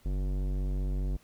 sine tone with tanh clipping, 47.59 Hz, F#1, 49 cents sharp, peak -30 dBFS, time 0.05-1.17 s, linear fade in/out 10 ms, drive 17 dB, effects pink hiss -63 dBFS RMS until 1.23 s

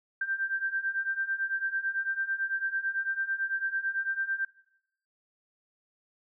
sine beating tone pair, 1568 / 1577 Hz, G6 / G6, 0 / +10 cents, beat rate 9 Hz, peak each -33 / -30 dBFS, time 0.21-4.45 s, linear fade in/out 5 ms, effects noise-tail reverb RT60 0.8 s tail -21 dB re dry

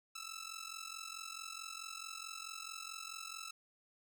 10% pulse ring-modulated tone, 1318.5 Hz, E6, in tune, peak -34 dBFS, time 0.15-3.51 s, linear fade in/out 5 ms, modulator 22.3 Hz, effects none

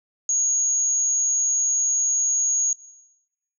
sine tone, 6645 Hz, G#8, in tune, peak -19 dBFS, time 0.29-2.73 s, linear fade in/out 2 ms, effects noise-tail reverb RT60 0.9 s tail -17 dB re dry

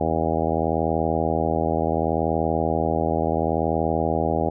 harmonic tone, 80.7 Hz, E2, 36 cents flat, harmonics 1 / 2 / 3 / 4 / 5 / 6 / 7 / 8 / 9 / 10, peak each -29 / -29 / -29 / -29 / -29 / -29 / -29 / -29 / -29 / -29 dBFS, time 0-4.5 s, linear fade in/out 10 ms, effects none

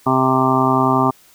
harmonic tone, 130.81 Hz, C3, in tune, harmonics 1 / 2 / 3 / 5 / 6 / 7 / 8 / 9, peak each -22 / -18 / -22 / -23 / -22 / -21 / -22 / -19 dBFS, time 0.06-1.11 s, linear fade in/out 10 ms, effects white hiss -50 dBFS RMS until 1.34 s

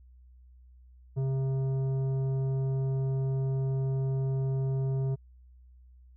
sine tone with tanh clipping, 133.8 Hz, C3, 39 cents sharp, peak -28 dBFS, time 1.16-5.16 s, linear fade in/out 20 ms, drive 10 dB, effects added 62 Hz sine -52 dBFS peak until 6.16 s

